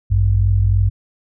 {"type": "tone pair together", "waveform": "sine", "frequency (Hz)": [54.53, 98], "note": ["A1", "G2"], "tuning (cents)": [-15, 0], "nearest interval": "minor seventh", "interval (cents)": 1015, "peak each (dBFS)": [-16, -13], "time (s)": [0.1, 0.9], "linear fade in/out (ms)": 20, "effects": []}